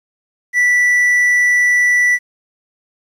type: tone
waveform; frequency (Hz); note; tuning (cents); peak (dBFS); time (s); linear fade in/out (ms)
triangle; 1965; B6; -9; -8; 0.53-2.19; 50
effects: resampled to 32000 Hz + 8-bit